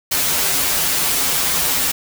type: noise with comb filter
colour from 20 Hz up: white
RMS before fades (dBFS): -18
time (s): 0.11-1.92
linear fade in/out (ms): 10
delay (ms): 9.2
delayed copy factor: -0.85
effects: none